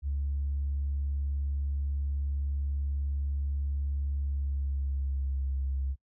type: tone with pitch glide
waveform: sine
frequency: 70.3 to 67.48 Hz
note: C#2 to C#2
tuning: +25 to -46 cents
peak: -27 dBFS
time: 0.02-5.96 s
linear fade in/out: 50 ms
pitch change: -71 cents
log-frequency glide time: 4.15-5.43 s
effects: noise-tail reverb RT60 0.1 s tail -25 dB re dry + tanh soft clip ceiling -24 dBFS